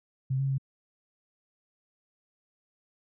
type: tone with pitch steps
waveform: sine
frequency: 132.1 / 136.3 / 135 Hz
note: C3 / C#3 / C#3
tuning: +17 / -29 / -45 cents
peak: -25 dBFS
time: 0.3-0.582 s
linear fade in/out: 10 ms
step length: 94 ms
effects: none